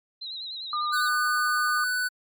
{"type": "tone with vibrato", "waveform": "sine", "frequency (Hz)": 3951, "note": "B7", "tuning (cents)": 0, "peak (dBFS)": -33, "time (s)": [0.21, 1.09], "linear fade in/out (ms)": 10, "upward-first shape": "sine", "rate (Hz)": 10, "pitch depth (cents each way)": 85}
{"type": "tone with pitch glide", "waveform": "sine", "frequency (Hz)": [1208, 1217.8], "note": ["D6", "D#6"], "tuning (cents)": [48, -38], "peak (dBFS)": -25, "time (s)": [0.73, 1.84], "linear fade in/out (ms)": 2, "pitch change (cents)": 14, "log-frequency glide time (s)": [0.94, 1.3]}
{"type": "tone", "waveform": "square", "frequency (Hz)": 1492, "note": "F#6", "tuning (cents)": 14, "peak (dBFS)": -25, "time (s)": [0.92, 2.09], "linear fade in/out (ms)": 20}
{"effects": ["MP3 96 kbps"]}